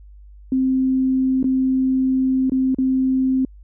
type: tone with dropouts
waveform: sine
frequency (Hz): 261.6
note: C4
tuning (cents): 0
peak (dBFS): -15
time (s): 0.52-3.45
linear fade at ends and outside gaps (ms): 2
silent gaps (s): 1.429-1.442 / 2.497-2.519 / 2.746-2.785
effects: added 50 Hz sine -40 dBFS peak until 3.63 s